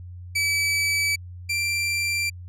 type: tone pair in turn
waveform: sawtooth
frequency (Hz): 2300 / 2359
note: D7 / D7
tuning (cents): -37 / +7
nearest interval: unison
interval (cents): 44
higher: second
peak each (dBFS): -17 / -19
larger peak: first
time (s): 0.35-1.16 / 1.49-2.3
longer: neither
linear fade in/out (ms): 10
effects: added 89 Hz sine -36 dBFS peak until 2.48 s + low-pass 11000 Hz 12 dB/octave